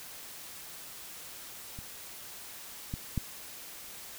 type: clicks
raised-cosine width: 5 ms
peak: -30 / -22 / -17 dBFS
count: 3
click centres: 1.789 / 2.939 / 3.177 s
effects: white hiss -46 dBFS RMS until 4.18 s